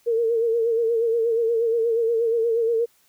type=tone with vibrato; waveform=sine; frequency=459.3 Hz; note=A#4; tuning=26 cents flat; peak=-18 dBFS; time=0.06-2.86 s; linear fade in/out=20 ms; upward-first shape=sine; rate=8.4 Hz; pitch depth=54 cents each way; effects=white hiss -61 dBFS RMS until 3.08 s